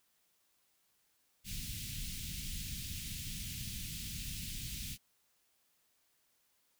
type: band-stop noise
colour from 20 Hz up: pink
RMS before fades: -42 dBFS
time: 1.44-4.98 s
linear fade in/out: 50 ms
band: 200 to 2600 Hz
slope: 24 dB/octave
effects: white hiss -75 dBFS RMS until 6.79 s